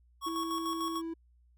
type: tone with tremolo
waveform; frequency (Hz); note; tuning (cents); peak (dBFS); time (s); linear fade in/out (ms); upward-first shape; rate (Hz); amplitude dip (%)
square; 1108.7; C#6; 0; -33; 0.21-1.02; 50; square; 6.7; 50
type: tone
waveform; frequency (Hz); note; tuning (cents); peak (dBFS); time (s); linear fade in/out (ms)
triangle; 329.1; E4; -3; -33; 0.26-1.14; 10
effects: added 60 Hz sine -61 dBFS peak until 1.57 s